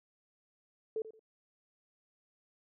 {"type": "tone with echo", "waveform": "sine", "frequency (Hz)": 440, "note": "A4", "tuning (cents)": 0, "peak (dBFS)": -32, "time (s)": [0.96, 1.02], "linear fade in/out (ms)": 2, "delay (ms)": 87, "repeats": 2, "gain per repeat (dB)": -13, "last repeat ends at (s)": 1.194, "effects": []}